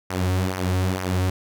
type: tone with flanger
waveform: sawtooth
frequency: 92.5 Hz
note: F#2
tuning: in tune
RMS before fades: -23 dBFS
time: 0.1-1.3 s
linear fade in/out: 5 ms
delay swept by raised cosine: 0.24 to 4.94 ms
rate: 2.2 Hz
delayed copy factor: -0.65
effects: none